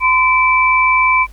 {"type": "tone pair together", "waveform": "sine", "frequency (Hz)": [1023, 2323], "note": ["C6", "D7"], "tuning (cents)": [-39, -20], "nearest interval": "octave + major second", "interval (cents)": 1419, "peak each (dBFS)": -12, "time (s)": [0, 1.27], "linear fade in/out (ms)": 50, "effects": ["added 50 Hz sine -34 dBFS peak until 1.32 s", "pink hiss -50 dBFS RMS until 1.32 s"]}